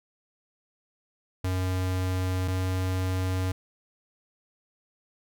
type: tone pair in turn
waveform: square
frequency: 92.5 / 92.9 Hz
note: F#2 / F#2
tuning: 0 / +7 cents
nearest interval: unison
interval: 7 cents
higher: second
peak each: -26 dBFS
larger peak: neither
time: 1.44-2.48 / 2.48-3.52 s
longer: neither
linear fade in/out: 5 ms
effects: none